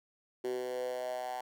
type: tone with high-pass filter sweep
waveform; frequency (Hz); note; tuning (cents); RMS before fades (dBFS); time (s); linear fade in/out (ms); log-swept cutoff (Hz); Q
10% pulse; 125.5; B2; +28; -37; 0.44-1.41; 5; 360 to 810; 5.7
effects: none